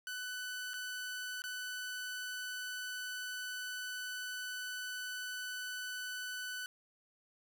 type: tone with dropouts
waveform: sawtooth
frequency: 1497 Hz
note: F#6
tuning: 20 cents sharp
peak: -36 dBFS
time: 0.07-6.66 s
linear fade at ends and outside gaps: 1 ms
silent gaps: 0.735-0.74 / 1.42-1.439 s
effects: none